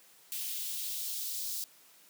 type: noise with high-pass filter sweep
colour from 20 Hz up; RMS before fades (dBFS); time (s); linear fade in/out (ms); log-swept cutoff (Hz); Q
blue; -37; 0.32-1.64; 0; 2800 to 4500; 1.7
effects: white hiss -60 dBFS RMS until 2.09 s + high-pass 150 Hz 12 dB/octave